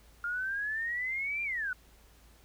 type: exponential two-way sweep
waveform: sine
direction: up then down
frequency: 1400 to 2400 to 1446 Hz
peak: -31 dBFS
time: 0.24-1.73 s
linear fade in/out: 2 ms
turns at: 1.43 s
effects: added 55 Hz sine -58 dBFS peak until 2.44 s + pink hiss -62 dBFS RMS until 2.44 s